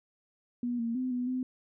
sine tone with pitch steps, 242.6 / 231.3 / 255.7 / 247.2 / 255.2 Hz, B3 / A#3 / C4 / B3 / C4, -31 / -13 / -40 / +2 / -43 cents, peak -29 dBFS, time 0.63-1.43 s, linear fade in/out 2 ms, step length 160 ms, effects none

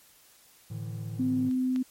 triangle chord, A suspended fourth, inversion none, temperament equal with one note detuned, 110 / 148.8 / 164.81 Hz, A2 / D3 / E3, 0 / +23 / 0 cents, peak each -33 / -39 / -39 dBFS, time 0.7-1.5 s, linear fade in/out 10 ms
sine tone, 256.1 Hz, C4, 37 cents flat, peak -24 dBFS, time 1.19-1.83 s, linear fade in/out 10 ms
clicks, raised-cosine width 0.2 ms, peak -35 / -25 dBFS, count 2, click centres 1.512 / 1.761 s
effects white hiss -58 dBFS RMS until 1.9 s + MP3 64 kbps

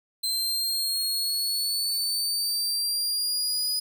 sawtooth exponential sweep, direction up, 4102 to 4972 Hz, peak -22 dBFS, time 0.23-3.8 s, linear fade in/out 10 ms, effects none

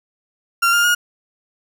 35% pulse tone with pitch steps, 1380 / 1406.6 / 1433.6 Hz, F6 / F6 / F6, -21 / +12 / +45 cents, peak -11 dBFS, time 0.62-0.95 s, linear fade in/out 10 ms, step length 110 ms, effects none

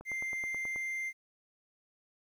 click train, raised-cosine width 1 ms, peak -33 dBFS, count 8, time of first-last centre 0.01-0.76 s, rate 9.33 Hz
triangle tone, 2093 Hz, C7, in tune, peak -32 dBFS, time 0.05-1.13 s, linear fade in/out 50 ms
effects 11-bit

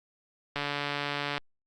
click train, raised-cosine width 0.3 ms, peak -15 dBFS, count 119, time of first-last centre 0.56-1.379 s, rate 144 Hz, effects Opus 48 kbps

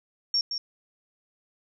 sine tone with echo, 5510 Hz, F8, 24 cents flat, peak -21 dBFS, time 0.34-0.41 s, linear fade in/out 2 ms, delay 170 ms, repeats 1, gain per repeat -7 dB, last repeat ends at 0.58 s, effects none

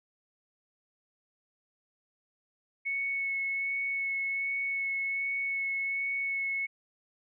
sine tone with vibrato, 2205 Hz, C#7, 10 cents flat, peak -29 dBFS, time 2.85-6.67 s, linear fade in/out 20 ms, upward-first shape sine, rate 1.3 Hz, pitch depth 11 cents each way, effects none

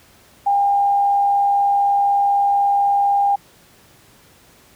sine tone with frequency modulation, 804 Hz, G5, 44 cents sharp, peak -13 dBFS, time 0.46-3.36 s, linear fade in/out 10 ms, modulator 76 Hz, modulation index 0.2, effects pink hiss -50 dBFS RMS until 4.75 s + high-pass 60 Hz 12 dB/octave

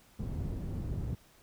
white low-pass noise, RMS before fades -36 dBFS, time 0.19-1.15 s, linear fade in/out 5 ms, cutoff 130 Hz, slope 12 dB/octave, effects pink hiss -62 dBFS RMS until 1.42 s

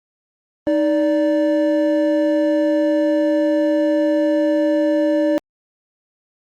triangle tone pair together, 311.1 / 583.7 Hz, D#4 / D5, 0 / -11 cents, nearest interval major seventh, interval 1089 cents, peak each -15 dBFS, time 0.67-5.38 s, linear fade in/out 0 ms, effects Opus 32 kbps

